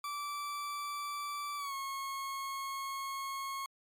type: tone with pitch glide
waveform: 40% pulse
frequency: 1162 to 1090.5 Hz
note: D6 to C#6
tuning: -19 to -29 cents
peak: -36 dBFS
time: 0.04-3.66 s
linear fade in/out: 2 ms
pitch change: -110 cents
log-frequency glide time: 1.57-1.74 s
effects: MP3 96 kbps